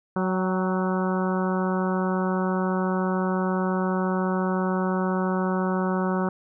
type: harmonic tone with a mistuned harmonic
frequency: 185.8 Hz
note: F#3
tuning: 7 cents sharp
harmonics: 1 / 2 / 3 / 4 / 5 / 6 / 7 / 8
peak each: -24 / -29 / -32 / -35 / -33 / -35 / -35 / -37 dBFS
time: 0.16-6.29 s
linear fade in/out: 2 ms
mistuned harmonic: 4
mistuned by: +31 cents
effects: none